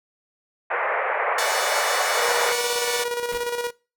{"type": "band-pass noise", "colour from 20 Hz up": "pink", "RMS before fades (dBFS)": -24, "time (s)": [0.7, 2.53], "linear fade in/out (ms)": 10, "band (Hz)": [480, 2200], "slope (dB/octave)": 48}
{"type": "chord", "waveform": "5% pulse", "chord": "D major seventh", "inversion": "none", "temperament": "equal", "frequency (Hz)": [587.3, 740, 880, 1108.7], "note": ["D5", "F#5", "A5", "C#6"], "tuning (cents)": [0, 0, 0, 0], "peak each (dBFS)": [-18, -17, -22, -20], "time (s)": [1.38, 3.04], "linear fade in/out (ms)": 5}
{"type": "tone with tremolo", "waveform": "sawtooth", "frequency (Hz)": 480.3, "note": "B4", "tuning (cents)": -48, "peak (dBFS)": -19, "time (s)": [2.17, 3.71], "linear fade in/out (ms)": 20, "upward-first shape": "square", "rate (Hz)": 17, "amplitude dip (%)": 50}
{"type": "noise with exponential decay", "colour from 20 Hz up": "pink", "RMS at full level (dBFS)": -32, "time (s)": [3.32, 3.52], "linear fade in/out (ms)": 5, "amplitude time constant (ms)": 43}
{"effects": ["noise-tail reverb RT60 0.3 s tail -21 dB re dry"]}